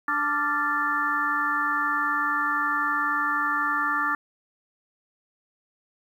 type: harmonic tone with a mistuned harmonic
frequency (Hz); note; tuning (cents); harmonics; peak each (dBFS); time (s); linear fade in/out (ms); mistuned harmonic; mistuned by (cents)
293.7; D4; 0; 1 / 3 / 4 / 5 / 6; -36 / -34 / -26 / -28 / -27; 0.08-4.15; 2; 5; -100
effects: 9-bit

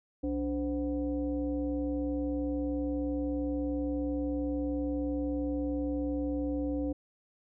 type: tone with frequency modulation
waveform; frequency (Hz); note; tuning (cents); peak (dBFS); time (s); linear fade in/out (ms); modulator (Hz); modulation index
sine; 290.5; D4; -19; -29; 0.23-6.93; 10; 227; 0.87
effects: none

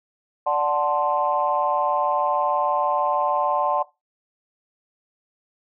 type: chord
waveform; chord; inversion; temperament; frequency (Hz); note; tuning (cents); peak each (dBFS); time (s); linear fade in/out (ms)
sine; D dominant seventh; none; equal; 587.3 / 740 / 880 / 1046.5; D5 / F#5 / A5 / C6; 0 / 0 / 0 / 0; -24; 0.46-3.83; 10
effects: noise-tail reverb RT60 0.2 s tail -17 dB re dry + tanh soft clip ceiling -8 dBFS

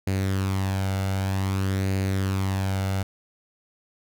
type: tone with flanger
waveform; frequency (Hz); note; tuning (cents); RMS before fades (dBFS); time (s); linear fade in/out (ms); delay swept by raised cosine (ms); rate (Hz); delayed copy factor
sawtooth; 96.2; G2; -32; -25; 0.07-3.03; 5; 0.44 to 1.42; 0.53; +0.5
effects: none

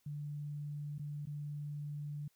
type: tone with dropouts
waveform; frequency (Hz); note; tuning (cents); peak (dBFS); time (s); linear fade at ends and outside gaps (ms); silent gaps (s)
sine; 146.83; D3; 0; -39; 0.06-2.28; 5; 0.983-0.994 / 1.256-1.27
effects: white hiss -75 dBFS RMS until 2.35 s

